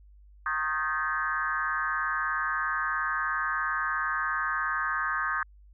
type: tone with frequency modulation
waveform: sine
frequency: 1396.9 Hz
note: F6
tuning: in tune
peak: -26 dBFS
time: 0.46-5.43 s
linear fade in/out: 2 ms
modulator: 157 Hz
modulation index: 2.2
effects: added 50 Hz sine -51 dBFS peak until 5.73 s